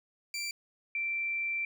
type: tone pair in turn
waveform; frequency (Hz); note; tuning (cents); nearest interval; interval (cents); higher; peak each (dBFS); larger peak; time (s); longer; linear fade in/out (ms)
20% pulse / sine; 2347 / 2347; D7 / D7; -2 / -2; unison; 0; neither; -29 / -30; first; 0.34-0.51 / 0.95-1.65; second; 2
effects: none